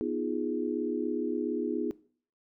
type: chord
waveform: sine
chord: F half-diminished seventh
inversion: second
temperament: equal with one note detuned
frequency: 246.9 / 311.1 / 348.2 / 415.3 Hz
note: Cb4 / Eb4 / F4 / Ab4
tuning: 0 / 0 / -5 / 0 cents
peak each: -34 dBFS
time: 0.01-1.91 s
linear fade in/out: 0 ms
effects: noise-tail reverb RT60 0.5 s tail -20 dB re dry